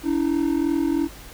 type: ring-modulated tone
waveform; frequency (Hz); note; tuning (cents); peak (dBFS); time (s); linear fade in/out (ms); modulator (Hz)
triangle; 306.6; D#4; -25; -14; 0.03-1.09; 50; 21.5
effects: added 50 Hz sine -43 dBFS peak until 1.33 s + pink hiss -43 dBFS RMS until 1.33 s